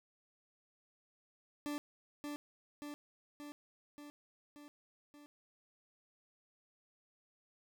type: tone with echo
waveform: 40% pulse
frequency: 292.9 Hz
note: D4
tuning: 5 cents flat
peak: -37 dBFS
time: 1.66-1.78 s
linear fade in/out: 0 ms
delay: 580 ms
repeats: 6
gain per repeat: -3 dB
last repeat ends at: 5.26 s
effects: none